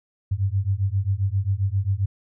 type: beating tone pair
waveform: sine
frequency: 94.3 / 101.8 Hz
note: F#2 / G#2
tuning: +33 / -34 cents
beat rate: 7.5 Hz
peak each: -23 dBFS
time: 0.31-2.06 s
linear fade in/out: 10 ms
effects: none